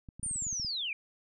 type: clicks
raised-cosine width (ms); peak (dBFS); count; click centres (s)
5; -33; 11; 0.088 / 0.196 / 0.231 / 0.263 / 0.312 / 0.359 / 0.423 / 0.467 / 0.528 / 0.598 / 0.648
type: linear sweep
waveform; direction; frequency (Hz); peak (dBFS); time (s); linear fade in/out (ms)
sine; down; 9270 to 2300; -32; 0.23-0.93; 2
effects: none